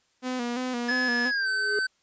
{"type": "tone with vibrato", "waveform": "sawtooth", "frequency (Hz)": 246.9, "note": "B3", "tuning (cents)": 0, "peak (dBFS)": -24, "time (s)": [0.22, 1.32], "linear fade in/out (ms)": 50, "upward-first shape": "square", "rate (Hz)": 2.9, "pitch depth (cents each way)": 50}
{"type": "tone with pitch glide", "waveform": "square", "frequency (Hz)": [1711, 1533.2], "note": ["A6", "G6"], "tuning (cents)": [-49, -39], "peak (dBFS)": -25, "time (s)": [0.88, 1.87], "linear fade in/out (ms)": 10, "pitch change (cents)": -190, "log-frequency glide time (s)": [1.26, 1.48]}
{"type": "tone with exponential growth", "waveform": "triangle", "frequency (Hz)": 415.3, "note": "G#4", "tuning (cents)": 0, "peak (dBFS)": -23, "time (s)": [1.33, 1.79], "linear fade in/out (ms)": 2, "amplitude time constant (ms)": 98}
{"effects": ["white hiss -68 dBFS RMS until 2.02 s", "resampled to 16000 Hz"]}